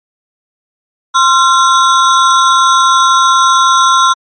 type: ring-modulated tone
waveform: square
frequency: 1208 Hz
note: D6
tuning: 48 cents sharp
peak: -3 dBFS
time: 1.14-4.14 s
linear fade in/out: 20 ms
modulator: 160 Hz
effects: MP3 32 kbps